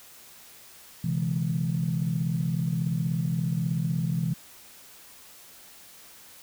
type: tone cluster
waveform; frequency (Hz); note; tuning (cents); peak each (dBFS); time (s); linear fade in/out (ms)
sine; 128.9 / 144.2 / 165.5 / 209.3; C3 / D3 / E3 / G#3; -26 / -31 / +7 / +14; -29 / -35 / -26 / -35; 1.04-4.34; 5
effects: tanh soft clip ceiling -15 dBFS + white hiss -50 dBFS RMS until 6.42 s